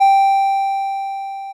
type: tone with level ramp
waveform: triangle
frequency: 784 Hz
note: G5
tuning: in tune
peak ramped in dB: -5 to -25 dBFS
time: 0-1.53 s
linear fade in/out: 20 ms
effects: none